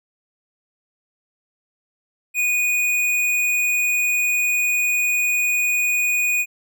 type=tone; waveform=square; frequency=2470 Hz; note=D#7; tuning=13 cents flat; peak=-18 dBFS; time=2.34-6.46 s; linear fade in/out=50 ms; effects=none